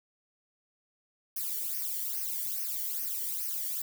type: noise with flanger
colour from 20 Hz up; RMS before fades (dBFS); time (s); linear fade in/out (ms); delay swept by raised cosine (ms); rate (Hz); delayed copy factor
violet; -34; 1.36-3.82; 5; 0.26 to 0.8; 2.4; -0.9
effects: none